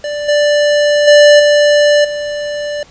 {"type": "tone with level steps", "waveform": "square", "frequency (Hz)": 588, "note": "D5", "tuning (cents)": 2, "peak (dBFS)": [-18, -9, -3, -7, -18], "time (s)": [0.04, 2.83], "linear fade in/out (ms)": 2, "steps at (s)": [0.28, 1.07, 1.39, 2.04], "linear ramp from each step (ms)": 10, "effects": ["pink hiss -43 dBFS RMS until 2.9 s", "resampled to 16000 Hz"]}